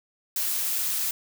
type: noise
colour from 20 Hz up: blue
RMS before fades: -27 dBFS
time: 0.36-1.11 s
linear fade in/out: 2 ms
effects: none